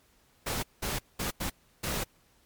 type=noise bursts at uneven times; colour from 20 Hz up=pink; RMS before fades=-32 dBFS; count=5; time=0.46-0.63 / 0.82-0.99 / 1.19-1.31 / 1.4-1.5 / 1.83-2.04 s; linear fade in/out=10 ms; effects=pink hiss -65 dBFS RMS until 2.45 s + MP3 96 kbps